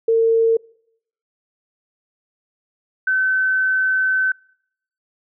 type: tone pair in turn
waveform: sine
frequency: 453.9 / 1526.7 Hz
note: A#4 / G6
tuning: -46 / -46 cents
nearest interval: octave + major sixth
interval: 2100 cents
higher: second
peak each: -12 / -15 dBFS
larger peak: first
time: 0.08-0.57 / 3.07-4.32 s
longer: second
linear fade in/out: 5 ms
effects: noise-tail reverb RT60 0.7 s tail -25 dB re dry